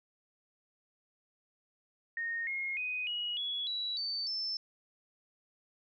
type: tone with pitch steps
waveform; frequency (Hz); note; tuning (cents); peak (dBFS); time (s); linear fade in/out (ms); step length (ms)
sine; 1850 / 2150 / 2498 / 2903 / 3373 / 3920 / 4555 / 5293; A#6 / C7 / D#7 / F#7 / G#7 / B7 / C#8 / E8; -14 / +47 / +6 / -34 / +26 / -14 / +46 / +6; -33; 2.17-4.57; 2; 300
effects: none